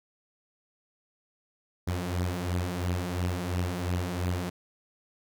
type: beating tone pair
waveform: sawtooth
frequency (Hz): 87.31 / 90.21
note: F2 / F#2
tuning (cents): 0 / -43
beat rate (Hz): 2.9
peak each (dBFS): -29 / -26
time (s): 1.87-4.5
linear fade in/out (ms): 10
effects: none